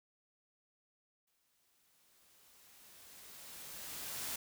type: noise with exponential growth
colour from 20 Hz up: white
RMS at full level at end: -40 dBFS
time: 1.27-4.36 s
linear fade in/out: 5 ms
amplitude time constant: 670 ms
effects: none